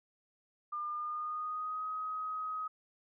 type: tone with pitch glide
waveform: sine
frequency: 1203 to 1262.1 Hz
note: D6 to D#6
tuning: +41 to +24 cents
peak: -35 dBFS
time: 0.72-2.68 s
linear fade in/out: 10 ms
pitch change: +83 cents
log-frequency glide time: 0.88-1.86 s
effects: none